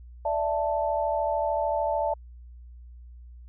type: chord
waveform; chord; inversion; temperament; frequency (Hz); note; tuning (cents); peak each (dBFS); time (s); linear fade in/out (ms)
sine; D suspended second; none; just; 587.3 / 660.7 / 881; D5 / E5 / A5; 0 / +4 / +2; -28; 0.25-2.14; 5
effects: added 60 Hz sine -43 dBFS peak until 3.48 s